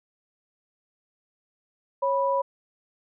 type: tone pair together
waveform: sine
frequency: 550 / 983.4 Hz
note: C#5 / B5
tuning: -14 / -8 cents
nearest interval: minor seventh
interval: 1006 cents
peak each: -24 dBFS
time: 2.02-2.42 s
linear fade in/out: 10 ms
effects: none